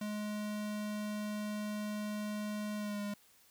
square tone with pitch glide, 210 to 205 Hz, G#3 to G#3, +19 to -22 cents, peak -37 dBFS, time 0.01-3.14 s, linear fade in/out 5 ms, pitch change -41 cents, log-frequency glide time 2.77-3.01 s, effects white hiss -65 dBFS RMS until 3.5 s

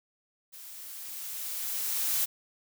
blue noise with level ramp, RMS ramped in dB -47 to -27 dBFS, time 0.52-2.26 s, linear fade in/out 20 ms, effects none

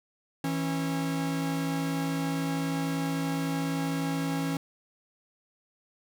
45% pulse tone pair together, 163.45 / 273.7 Hz, E3 / C#4, -14 / -22 cents, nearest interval major sixth, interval 892 cents, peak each -31 / -30 dBFS, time 0.44-4.57 s, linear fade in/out 2 ms, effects none

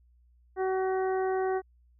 harmonic tone, 377.5 Hz, F#4, 35 cents sharp, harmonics 1 / 2 / 3 / 4 / 5, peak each -27 / -32 / -41 / -42 / -44 dBFS, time 0.56-1.62 s, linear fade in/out 50 ms, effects added 60 Hz sine -59 dBFS peak until 1.99 s

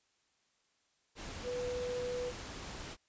sine tone in noise, 493.9 Hz, B4, in tune, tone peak -35 dBFS, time 1.43-2.33 s, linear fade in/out 50 ms, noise pink, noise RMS -45 dBFS, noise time 1.15-2.97 s, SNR +7 dB, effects white hiss -75 dBFS RMS until 3.08 s + resampled to 16000 Hz

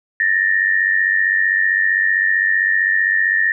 sine tone pair together, 1769.2 / 1864.7 Hz, A6 / A#6, +9 / 0 cents, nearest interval minor second, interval 91 cents, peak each -16 dBFS, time 0.2-3.52 s, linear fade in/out 2 ms, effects none

